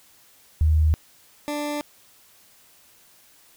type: tone pair in turn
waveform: sine / 20% pulse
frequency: 77.78 / 294.4 Hz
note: D#2 / D4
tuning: 0 / +4 cents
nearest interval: octave + major seventh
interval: 2304 cents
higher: second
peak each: -15 / -21 dBFS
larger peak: first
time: 0.61-0.94 / 1.48-1.81 s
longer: neither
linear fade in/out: 0 ms
effects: white hiss -55 dBFS RMS until 3.56 s